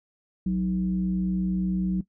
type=tone with frequency modulation; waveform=sine; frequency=185 Hz; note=F#3; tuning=in tune; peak=-22 dBFS; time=0.46-2.01 s; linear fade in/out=5 ms; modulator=129 Hz; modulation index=0.43; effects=noise-tail reverb RT60 0.1 s tail -17 dB re dry